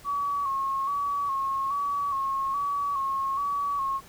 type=tone with vibrato; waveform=sine; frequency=1111 Hz; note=C#6; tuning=4 cents sharp; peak=-25 dBFS; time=0.04-4.01 s; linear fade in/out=50 ms; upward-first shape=square; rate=1.2 Hz; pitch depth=40 cents each way; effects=pink hiss -51 dBFS RMS until 4.08 s